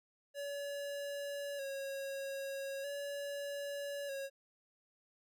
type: tone with vibrato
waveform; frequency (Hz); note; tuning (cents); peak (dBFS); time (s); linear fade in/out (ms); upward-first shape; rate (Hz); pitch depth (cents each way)
square; 558; C#5; +11; -40; 0.34-4.3; 50; square; 0.4; 32
effects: none